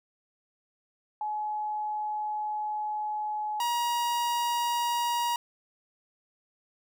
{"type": "tone pair in turn", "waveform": ["sine", "45% pulse"], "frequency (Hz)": [848, 951.8], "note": ["G#5", "A#5"], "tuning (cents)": [36, 36], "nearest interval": "major second", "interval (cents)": 200, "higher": "second", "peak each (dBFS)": [-29, -26], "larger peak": "second", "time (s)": [[1.21, 3.6], [3.6, 5.36]], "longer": "first", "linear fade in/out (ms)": 2, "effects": []}